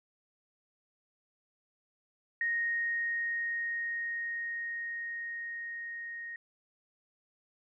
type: tone with level ramp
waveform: sine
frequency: 1864.7 Hz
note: A#6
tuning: in tune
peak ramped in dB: -28 to -39 dBFS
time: 2.41-6.36 s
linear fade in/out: 2 ms
effects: none